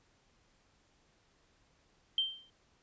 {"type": "tone with exponential decay", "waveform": "sine", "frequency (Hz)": 3138, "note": "G7", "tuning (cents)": 1, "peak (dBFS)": -25, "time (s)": [2.18, 2.5], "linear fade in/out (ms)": 2, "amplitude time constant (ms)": 68, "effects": ["pink hiss -70 dBFS RMS until 2.82 s", "resampled to 16000 Hz"]}